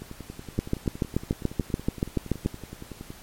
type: two click trains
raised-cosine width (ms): 3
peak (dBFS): -24 / -10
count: 34 / 14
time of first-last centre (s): 0.02-3.104 / 0.59-2.461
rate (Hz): 10.7 / 6.95
effects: pink hiss -48 dBFS RMS until 3.22 s + MP3 64 kbps